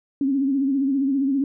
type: tone with vibrato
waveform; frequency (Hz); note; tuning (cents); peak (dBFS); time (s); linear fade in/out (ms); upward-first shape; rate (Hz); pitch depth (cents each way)
sine; 273; C#4; -26; -18; 0.21-1.44; 2; sine; 15; 72
effects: none